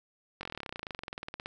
slowing click train, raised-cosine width 0.3 ms, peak -22 dBFS, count 29, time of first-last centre 0.41-1.459 s, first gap 21 ms, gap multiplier 1.04, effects none

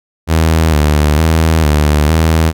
sawtooth tone with vibrato, 77.6 Hz, D#2, 4 cents flat, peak -4 dBFS, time 0.27-2.53 s, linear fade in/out 50 ms, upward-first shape square, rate 1.1 Hz, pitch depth 64 cents each way, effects none

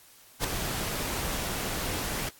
pink noise with ADSR envelope, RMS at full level -25 dBFS, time 0.4-2.29 s, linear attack 43 ms, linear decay 4 ms, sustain -7 dB, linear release 4 ms, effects white hiss -55 dBFS RMS until 2.39 s + AAC 64 kbps

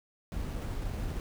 brown noise with sample-and-hold, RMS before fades -35 dBFS, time 0.32-1.2 s, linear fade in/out 0 ms, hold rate 8820 Hz, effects none

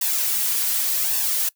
blue noise with flanger, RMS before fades -22 dBFS, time 0.01-1.49 s, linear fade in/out 5 ms, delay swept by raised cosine 1.1 to 4.3 ms, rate 0.87 Hz, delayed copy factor +0.7, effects noise-tail reverb RT60 0.1 s tail -21 dB re dry

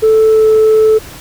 sine tone with pitch glide, 439.1 to 436.3 Hz, A4 to A4, -4 to -15 cents, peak -3 dBFS, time 0.02-0.99 s, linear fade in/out 20 ms, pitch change -11 cents, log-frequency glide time 0.29-0.45 s, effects tanh soft clip ceiling -3 dBFS + pink hiss -32 dBFS RMS until 1.2 s

